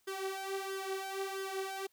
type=tone with flanger; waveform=sawtooth; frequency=386.6 Hz; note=G4; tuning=24 cents flat; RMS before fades=-39 dBFS; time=0.07-1.87 s; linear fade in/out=10 ms; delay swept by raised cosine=0.6 to 3.9 ms; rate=1.5 Hz; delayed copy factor=+0.7; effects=white hiss -73 dBFS RMS until 1.92 s